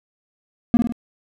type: tone with echo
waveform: triangle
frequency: 236.5 Hz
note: A#3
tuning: 25 cents sharp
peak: -7 dBFS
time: 0.74-0.77 s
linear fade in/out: 0 ms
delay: 51 ms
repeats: 3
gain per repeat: -5 dB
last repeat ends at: 0.923 s
effects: none